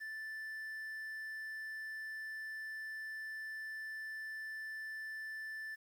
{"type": "tone with quantisation", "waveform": "triangle", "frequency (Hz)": 1760, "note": "A6", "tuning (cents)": 0, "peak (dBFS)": -40, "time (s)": [0, 5.76], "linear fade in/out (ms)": 20, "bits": 11, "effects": []}